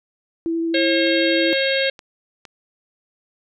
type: tone with vibrato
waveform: sine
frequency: 331 Hz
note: E4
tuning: 7 cents sharp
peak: -19 dBFS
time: 0.46-1.53 s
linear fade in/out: 0 ms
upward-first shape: sine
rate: 12 Hz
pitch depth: 10 cents each way
type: harmonic tone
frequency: 540 Hz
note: C#5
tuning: 45 cents flat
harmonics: 1 / 3 / 4 / 5 / 6 / 7 / 8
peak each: -20 / -25 / -26 / -27 / -28 / -28 / -29 dBFS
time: 0.74-1.9 s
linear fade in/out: 5 ms
type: click train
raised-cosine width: 0.2 ms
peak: -22 dBFS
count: 4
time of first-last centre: 1.07-2.452 s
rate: 2.17 Hz
effects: none